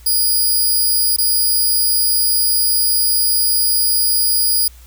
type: tone with dropouts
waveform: 5% pulse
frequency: 4895 Hz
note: D#8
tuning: 29 cents flat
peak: -6 dBFS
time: 0.06-4.68 s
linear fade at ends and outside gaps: 5 ms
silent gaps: 1.164-1.183 s
effects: added 60 Hz sine -39 dBFS peak until 4.86 s + white hiss -48 dBFS RMS until 4.86 s